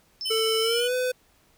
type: tone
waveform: sine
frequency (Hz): 5274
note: E8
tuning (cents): 0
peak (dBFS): -30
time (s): 0.21-0.8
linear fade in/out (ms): 0
type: tone with vibrato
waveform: square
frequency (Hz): 3009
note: F#7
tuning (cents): +28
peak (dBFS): -28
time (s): 0.25-0.88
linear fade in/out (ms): 10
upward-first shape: sine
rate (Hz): 9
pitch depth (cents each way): 24
type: tone with pitch glide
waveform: square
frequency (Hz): 444 to 504.2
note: A4 to B4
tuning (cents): +16 to +36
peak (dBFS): -24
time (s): 0.3-1.12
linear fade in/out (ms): 10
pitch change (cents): +220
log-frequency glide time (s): 0.61-0.94
effects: pink hiss -62 dBFS RMS until 1.57 s